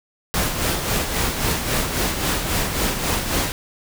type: noise with tremolo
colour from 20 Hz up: pink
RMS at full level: -20 dBFS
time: 0.34-3.52 s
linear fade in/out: 0 ms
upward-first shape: sine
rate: 3.7 Hz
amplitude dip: 50%
effects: none